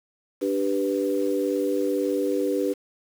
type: chord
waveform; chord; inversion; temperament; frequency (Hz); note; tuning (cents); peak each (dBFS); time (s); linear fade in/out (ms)
sine; G major; second; equal; 293.7 / 392 / 493.9; D4 / G4 / B4; 0 / 0 / 0; -26; 0.41-2.74; 20
effects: 7-bit